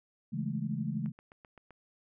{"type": "chord", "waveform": "sine", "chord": "A major seventh", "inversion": "first", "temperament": "equal", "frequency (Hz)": [138.59, 164.81, 207.7, 220], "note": ["C#3", "E3", "G#3", "A3"], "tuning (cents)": [0, 0, 0, 0], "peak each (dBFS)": -37, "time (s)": [0.32, 1.12], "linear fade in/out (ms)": 20}
{"type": "click train", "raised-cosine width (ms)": 0.5, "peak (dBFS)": -38, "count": 6, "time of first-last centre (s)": [1.06, 1.707], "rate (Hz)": 7.73}
{"effects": []}